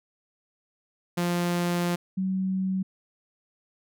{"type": "tone pair in turn", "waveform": ["sawtooth", "sine"], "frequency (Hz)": [174.61, 189], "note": ["F3", "F#3"], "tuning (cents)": [0, 37], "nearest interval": "minor second", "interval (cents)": 137, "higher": "second", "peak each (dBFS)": [-20, -24], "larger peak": "first", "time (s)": [[1.17, 1.96], [2.17, 2.83]], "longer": "first", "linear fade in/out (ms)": 10, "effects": []}